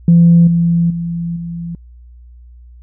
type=tone with level steps; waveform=sine; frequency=169.6 Hz; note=E3; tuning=50 cents sharp; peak=-3 / -9 / -17 / -21 dBFS; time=0.08-1.75 s; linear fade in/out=2 ms; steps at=0.47 / 0.9 / 1.36 s; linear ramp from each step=5 ms; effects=tanh soft clip ceiling 0 dBFS + added 60 Hz sine -36 dBFS peak until 2.82 s